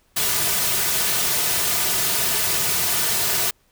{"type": "noise with comb filter", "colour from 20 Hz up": "white", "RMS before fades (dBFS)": -21, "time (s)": [0.16, 3.51], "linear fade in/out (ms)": 10, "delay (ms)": 3.7, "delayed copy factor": -0.6, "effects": ["pink hiss -62 dBFS RMS until 3.71 s"]}